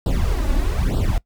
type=noise with flanger; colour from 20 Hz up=brown; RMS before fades=-19 dBFS; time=0.06-1.18 s; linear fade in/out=2 ms; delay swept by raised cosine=0.23 to 3.53 ms; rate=1.1 Hz; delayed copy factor=+0.95; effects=noise-tail reverb RT60 0.1 s tail -21 dB re dry